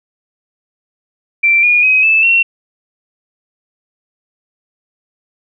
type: tone with pitch steps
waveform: sine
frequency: 2349 / 2437 / 2529 / 2625 / 2723 Hz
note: D7 / D#7 / D#7 / E7 / F7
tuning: 0 / -37 / +28 / -8 / -44 cents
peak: -7 dBFS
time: 1.43-2.43 s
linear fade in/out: 10 ms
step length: 200 ms
effects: none